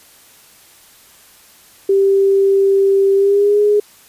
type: tone with pitch glide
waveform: sine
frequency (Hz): 392 to 415.3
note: G4 to G#4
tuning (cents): 0 to 0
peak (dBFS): -9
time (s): 1.89-3.8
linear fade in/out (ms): 5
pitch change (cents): +100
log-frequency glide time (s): 3.15-3.6
effects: white hiss -46 dBFS RMS until 4.08 s + resampled to 32000 Hz